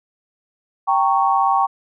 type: chord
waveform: sine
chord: G diminished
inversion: none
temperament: equal with one note detuned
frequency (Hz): 784 / 920.6 / 1108.7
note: G5 / Bb5 / Db6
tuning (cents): 0 / -22 / 0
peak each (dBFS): -17 / -20 / -18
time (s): 0.87-1.67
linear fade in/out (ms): 20
effects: none